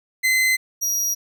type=tone pair in turn; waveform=40% pulse; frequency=2050 / 5745 Hz; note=C7 / F8; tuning=-36 / +48 cents; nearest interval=octave + tritone; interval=1784 cents; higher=second; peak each=-15 / -19 dBFS; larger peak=first; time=0.23-0.57 / 0.81-1.15 s; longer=neither; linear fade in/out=20 ms; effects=none